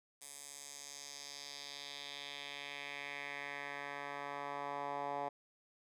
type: tone with band-pass filter sweep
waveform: 10% pulse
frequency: 142.4 Hz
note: C#3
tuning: 47 cents sharp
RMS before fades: -45 dBFS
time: 0.21-5.29 s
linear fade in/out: 10 ms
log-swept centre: 9000 to 820 Hz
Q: 2.1
effects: none